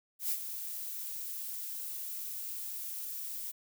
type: noise with ADSR envelope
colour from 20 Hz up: violet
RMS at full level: -31 dBFS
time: 0.19-3.52 s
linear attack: 120 ms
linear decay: 59 ms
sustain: -9 dB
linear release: 15 ms
effects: none